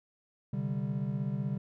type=chord; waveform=triangle; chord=C suspended second; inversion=none; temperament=equal; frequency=130.81 / 146.83 / 196 Hz; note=C3 / D3 / G3; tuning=0 / 0 / 0 cents; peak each=-33 dBFS; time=0.53-1.58 s; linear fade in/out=5 ms; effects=none